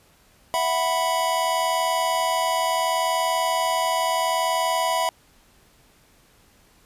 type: chord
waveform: square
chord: E suspended second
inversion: none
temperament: equal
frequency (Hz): 659.3 / 740 / 987.8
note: E5 / F#5 / B5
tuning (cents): 0 / 0 / 0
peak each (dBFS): -26 / -28 / -24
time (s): 0.54-5.09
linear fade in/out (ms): 0
effects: pink hiss -57 dBFS RMS until 6.85 s + resampled to 32000 Hz